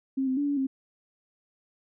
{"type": "tone with pitch steps", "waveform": "sine", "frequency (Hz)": [267.4, 260, 287.5, 285.4, 267.3], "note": ["C4", "C4", "D4", "D4", "C4"], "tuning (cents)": [38, -11, -37, -49, 37], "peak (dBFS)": -24, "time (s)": [0.17, 0.67], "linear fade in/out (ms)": 10, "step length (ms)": 100, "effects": []}